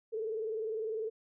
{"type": "tone with vibrato", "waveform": "sine", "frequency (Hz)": 440, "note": "A4", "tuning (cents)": 0, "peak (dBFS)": -33, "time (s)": [0.12, 1.1], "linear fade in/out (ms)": 20, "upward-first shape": "square", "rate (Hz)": 20, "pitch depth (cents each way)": 57, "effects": []}